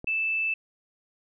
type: click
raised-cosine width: 2 ms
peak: -24 dBFS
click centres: 0.044 s
type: tone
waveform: sine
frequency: 2637 Hz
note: E7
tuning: in tune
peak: -24 dBFS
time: 0.07-0.54 s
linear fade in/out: 5 ms
effects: none